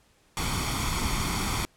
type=noise with comb filter; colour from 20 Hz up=pink; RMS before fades=-28 dBFS; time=0.37-1.65 s; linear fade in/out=0 ms; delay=0.89 ms; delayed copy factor=+0.65; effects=pink hiss -63 dBFS RMS until 1.76 s + low-pass 11000 Hz 12 dB/octave